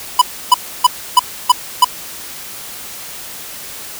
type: tone bursts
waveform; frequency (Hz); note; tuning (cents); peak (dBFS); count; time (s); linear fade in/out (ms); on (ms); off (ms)
square; 993; B5; +9; -4; 6; 0.19-1.846; 5; 26; 300
effects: white hiss -30 dBFS RMS until 3.99 s